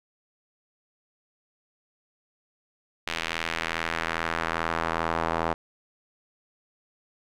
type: tone with band-pass filter sweep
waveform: sawtooth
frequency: 82.41 Hz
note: E2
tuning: in tune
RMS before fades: -29 dBFS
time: 3.07-5.54 s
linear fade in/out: 5 ms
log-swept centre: 2700 to 890 Hz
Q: 1.3
effects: none